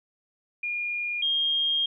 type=tone pair in turn; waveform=sine; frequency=2423 / 3228 Hz; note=D#7 / G#7; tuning=-47 / -50 cents; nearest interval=perfect fourth; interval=497 cents; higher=second; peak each=-27 / -22 dBFS; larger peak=second; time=0.63-1.22 / 1.22-1.86 s; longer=second; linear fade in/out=5 ms; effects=none